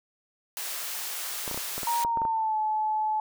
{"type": "high-pass noise", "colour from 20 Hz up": "white", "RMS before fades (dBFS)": -34, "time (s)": [0.57, 2.04], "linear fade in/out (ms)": 0, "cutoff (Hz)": 620, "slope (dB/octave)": 12}
{"type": "clicks", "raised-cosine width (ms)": 1, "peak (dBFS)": -21, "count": 10, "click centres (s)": [1.478, 1.513, 1.545, 1.576, 1.78, 1.832, 2.049, 2.173, 2.218, 2.252]}
{"type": "tone with pitch glide", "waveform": "sine", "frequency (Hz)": [940, 862], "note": ["A#5", "A5"], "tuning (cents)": [14, -36], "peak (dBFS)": -24, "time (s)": [1.87, 3.2], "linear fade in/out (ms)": 2, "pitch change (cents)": -150, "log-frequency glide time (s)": [2.03, 2.57]}
{"effects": []}